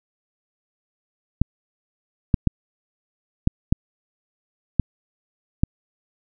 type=clicks; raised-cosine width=5 ms; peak=-3 dBFS; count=7; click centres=1.416 / 2.342 / 2.473 / 3.474 / 3.725 / 4.797 / 5.635 s; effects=none